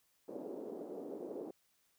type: band-pass noise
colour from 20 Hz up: white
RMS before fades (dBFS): -45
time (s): 0.28-1.51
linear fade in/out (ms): 5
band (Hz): 270 to 480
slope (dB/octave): 24
effects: white hiss -75 dBFS RMS until 1.98 s